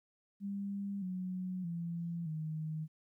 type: tone with pitch steps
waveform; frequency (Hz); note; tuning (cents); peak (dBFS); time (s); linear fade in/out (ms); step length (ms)
sine; 199.4 / 183.91 / 169.62 / 156.45; G3 / F#3 / E3 / D#3; +30 / -10 / +50 / +10; -36; 0.4-2.88; 50; 620
effects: 13-bit